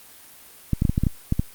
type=clicks; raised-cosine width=5 ms; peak=-7 dBFS; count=9; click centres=0.733 / 0.821 / 0.852 / 0.895 / 0.979 / 1.036 / 1.068 / 1.324 / 1.395 s; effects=white hiss -47 dBFS RMS until 1.54 s + Opus 32 kbps